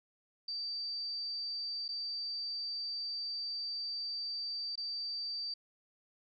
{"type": "tone with dropouts", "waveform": "sine", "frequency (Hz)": 4646, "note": "D8", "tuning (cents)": -20, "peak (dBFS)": -36, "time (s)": [0.48, 5.54], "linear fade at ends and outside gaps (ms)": 5, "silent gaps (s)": [[1.881, 1.888], [4.756, 4.776]], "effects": []}